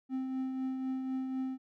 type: tone with tremolo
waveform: triangle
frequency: 261.6 Hz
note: C4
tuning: in tune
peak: -29 dBFS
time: 0.09-1.58 s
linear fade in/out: 50 ms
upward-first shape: triangle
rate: 4 Hz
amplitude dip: 40%
effects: none